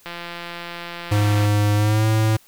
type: click train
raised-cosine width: 0.3 ms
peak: -16 dBFS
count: 241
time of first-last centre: 0.06-1.455 s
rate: 172 Hz
type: tone with pitch glide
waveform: square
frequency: 103.83 to 109.5 Hz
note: G#2 to A2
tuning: 0 to -8 cents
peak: -16 dBFS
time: 1.11-2.37 s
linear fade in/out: 10 ms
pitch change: +92 cents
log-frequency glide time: 1.75-2.06 s
effects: white hiss -53 dBFS RMS until 2.47 s